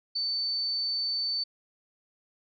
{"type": "tone", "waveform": "sine", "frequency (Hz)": 4530, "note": "C#8", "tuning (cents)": 37, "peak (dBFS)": -27, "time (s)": [0.15, 1.44], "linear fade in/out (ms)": 10, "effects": []}